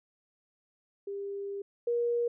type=tone pair in turn; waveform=sine; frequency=399.3 / 474.9 Hz; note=G4 / A#4; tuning=+32 / +32 cents; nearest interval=minor third; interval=300 cents; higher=second; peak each=-34 / -26 dBFS; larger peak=second; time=1.07-1.62 / 1.87-2.28 s; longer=first; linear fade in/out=5 ms; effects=none